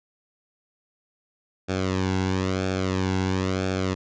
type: tone with flanger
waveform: sawtooth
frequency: 94 Hz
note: F#2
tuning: 28 cents sharp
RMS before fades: -25 dBFS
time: 1.68-3.95 s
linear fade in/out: 20 ms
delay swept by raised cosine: 1 to 1.66 ms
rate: 1 Hz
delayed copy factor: -0.75
effects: resampled to 16000 Hz